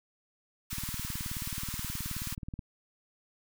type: high-pass noise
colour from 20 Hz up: white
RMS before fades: -39 dBFS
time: 0.7-2.35 s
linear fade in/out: 10 ms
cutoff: 900 Hz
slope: 96 dB/octave
type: click train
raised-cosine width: 5 ms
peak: -26 dBFS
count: 36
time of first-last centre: 0.73-2.592 s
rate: 18.8 Hz
effects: none